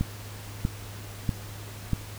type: click train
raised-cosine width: 5 ms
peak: -12 dBFS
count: 4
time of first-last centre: 0.01-1.933 s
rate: 1.56 Hz
effects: added 103 Hz sine -40 dBFS peak until 2.18 s + pink hiss -44 dBFS RMS until 2.18 s